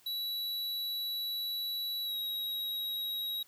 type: tone with pitch glide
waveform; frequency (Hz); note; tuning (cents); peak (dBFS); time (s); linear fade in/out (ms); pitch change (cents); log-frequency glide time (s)
square; 3927 to 3828; B7 to A#7; -11 to +45; -34; 0.06-3.43; 5; -44; 2.04-2.15
effects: white hiss -63 dBFS RMS until 3.47 s